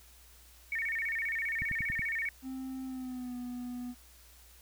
sine tone with vibrato, 2018 Hz, B6, 37 cents sharp, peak -31 dBFS, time 0.72-2.29 s, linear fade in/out 2 ms, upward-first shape square, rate 15 Hz, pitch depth 180 cents each way
click train, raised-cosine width 5 ms, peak -28 dBFS, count 5, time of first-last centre 1.62-1.994 s, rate 10.7 Hz
triangle tone with pitch glide, 262.2 to 246.1 Hz, C4 to B3, +4 to -6 cents, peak -35 dBFS, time 2.42-3.95 s, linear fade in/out 50 ms, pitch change -110 cents, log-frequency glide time 2.84-3.36 s
effects added 60 Hz sine -58 dBFS peak until 4.61 s + white hiss -59 dBFS RMS until 4.61 s

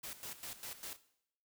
white noise with tremolo, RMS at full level -45 dBFS, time 0.03-0.97 s, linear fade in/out 10 ms, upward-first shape square, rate 5 Hz, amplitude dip 75%, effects noise-tail reverb RT60 0.7 s tail -17 dB re dry

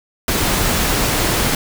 pink noise, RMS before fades -17 dBFS, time 0.28-1.55 s, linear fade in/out 2 ms, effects none

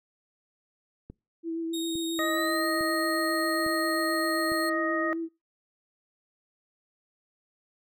click train, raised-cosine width 3 ms, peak -29 dBFS, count 5, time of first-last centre 1.1-4.519 s, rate 1.17 Hz
sine tone with vibrato, 329.6 Hz, E4, in tune, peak -29 dBFS, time 1.43-5.29 s, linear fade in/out 50 ms, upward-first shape sine, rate 7.5 Hz, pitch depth 18 cents each way
sawtooth tone with pitch glide, 3729 to 4259 Hz, A#7 to C8, 0 to +30 cents, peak -31 dBFS, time 1.73-4.7 s, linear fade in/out 10 ms, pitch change +230 cents, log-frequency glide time 2.15-2.69 s
harmonic tone, 624 Hz, D#5, 5 cents sharp, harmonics 1 / 2 / 3, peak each -31 / -31 / -31 dBFS, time 2.19-5.13 s, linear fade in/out 0 ms
effects noise-tail reverb RT60 0.3 s tail -26 dB re dry

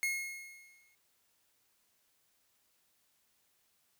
45% pulse tone with exponential decay, 2160 Hz, C#7, 45 cents flat, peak -29 dBFS, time 0.03-0.95 s, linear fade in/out 0 ms, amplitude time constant 200 ms, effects white hiss -74 dBFS RMS until 3.99 s

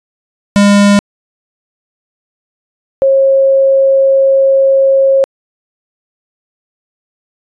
square / sine tone pair in turn, 202.6 / 540.9 Hz, G#3 / C#5, -43 / -43 cents, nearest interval octave + perfect fourth, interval 1700 cents, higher second, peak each -5 dBFS, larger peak neither, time 0.56-0.99 / 3.02-5.24 s, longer second, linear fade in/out 0 ms, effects resampled to 22050 Hz

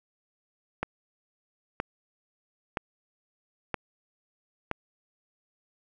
click train, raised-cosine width 0.5 ms, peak -13 dBFS, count 5, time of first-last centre 0.83-4.713 s, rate 1.03 Hz, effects none

